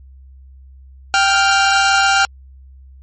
sawtooth tone pair together, 784 / 1397.8 Hz, G5 / F6, 0 / +1 cents, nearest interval minor seventh, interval 1001 cents, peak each -10 dBFS, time 1.14-2.25 s, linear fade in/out 0 ms, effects added 66 Hz sine -38 dBFS peak until 3.02 s + MP3 32 kbps

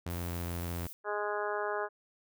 sawtooth tone with pitch glide, 86.6 to 85.65 Hz, F2 to F2, -14 to -33 cents, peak -31 dBFS, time 0.06-0.87 s, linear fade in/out 5 ms, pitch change -19 cents, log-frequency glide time 0.25-0.75 s
violet noise, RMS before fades -47 dBFS, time 0.1-0.93 s, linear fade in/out 0 ms
harmonic tone, 207.7 Hz, G#3, in tune, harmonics 2 / 3 / 4 / 5 / 6 / 7 / 8, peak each -36 / -38 / -39 / -40 / -41 / -41 / -42 dBFS, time 1.04-1.89 s, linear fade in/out 50 ms
effects none

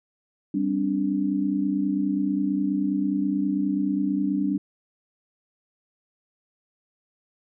sine chord, G suspended fourth, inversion none, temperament equal with one note detuned, 196 / 261.6 / 291 Hz, G3 / C4 / D4, 0 / 0 / -16 cents, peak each -26 / -29 / -24 dBFS, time 0.54-4.58 s, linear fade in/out 5 ms, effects none

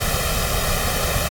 pink noise with comb filter, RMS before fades -21 dBFS, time 0-1.29 s, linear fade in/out 20 ms, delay 1.6 ms, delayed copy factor +0.8, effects AAC 64 kbps

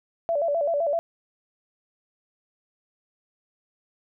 sine tone with vibrato, 622.3 Hz, D#5, in tune, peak -21 dBFS, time 0.29-0.99 s, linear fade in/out 0 ms, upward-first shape square, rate 7.8 Hz, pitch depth 130 cents each way, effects none

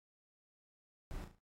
brown noise with echo, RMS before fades -44 dBFS, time 1.11-1.24 s, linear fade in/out 0 ms, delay 36 ms, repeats 4, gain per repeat -7 dB, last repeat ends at 1.384 s, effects noise-tail reverb RT60 0.1 s tail -21 dB re dry + AAC 48 kbps

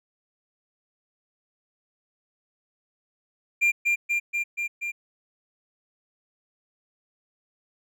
triangle tone with echo, 2390 Hz, D7, 30 cents sharp, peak -16 dBFS, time 3.61-3.72 s, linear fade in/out 20 ms, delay 240 ms, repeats 5, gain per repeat -2 dB, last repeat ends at 4.92 s, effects none

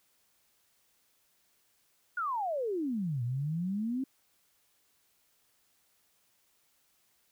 sine exponential two-way sweep, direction down then up, 1480 to 116.54 to 272.4 Hz, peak -30 dBFS, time 2.17-4.04 s, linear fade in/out 5 ms, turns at 3.23 s, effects white hiss -71 dBFS RMS until 7.31 s

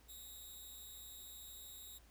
5% pulse tone with amplitude modulation, 3776 Hz, A#7, 22 cents sharp, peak -40 dBFS, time 0.08-1.99 s, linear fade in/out 20 ms, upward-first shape sine, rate 267 Hz, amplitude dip 75%, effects added 56 Hz sine -63 dBFS peak until 2.1 s + pink hiss -68 dBFS RMS until 2.1 s

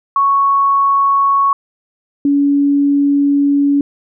sine tone pair in turn, 1108.7 / 283.5 Hz, C#6 / C#4, 0 / +39 cents, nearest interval 2 octaves, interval 2361 cents, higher first, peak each -9 dBFS, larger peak neither, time 0.16-1.53 / 2.25-3.81 s, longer second, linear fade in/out 2 ms, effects none

